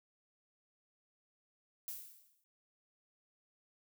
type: noise with exponential decay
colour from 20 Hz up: violet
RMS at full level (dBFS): -41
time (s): 1.88-2.44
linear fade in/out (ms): 0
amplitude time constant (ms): 120
effects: none